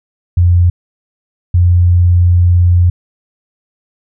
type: tone pair in turn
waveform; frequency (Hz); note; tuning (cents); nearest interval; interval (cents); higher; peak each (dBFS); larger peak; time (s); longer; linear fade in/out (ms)
sine; 87.8 / 88.21; F2 / F2; +10 / +18; unison; 8; second; -5; neither; 0.37-0.7 / 1.54-2.9; second; 5
effects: none